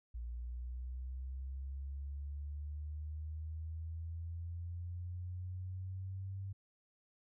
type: linear sweep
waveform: sine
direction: up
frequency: 58.27 to 97.5 Hz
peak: -40 dBFS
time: 0.14-6.53 s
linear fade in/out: 10 ms
effects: none